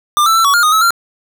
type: tone with pitch steps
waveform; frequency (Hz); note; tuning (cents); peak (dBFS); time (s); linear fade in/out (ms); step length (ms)
square; 1195 / 1326 / 1338 / 1127 / 1412 / 1239 / 1295 / 1378; D6 / E6 / E6 / C#6 / F6 / D#6 / E6 / F6; +30 / +10 / +25 / +28 / +19 / -8 / -31 / -24; -9; 0.17-0.906; 0; 92
effects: none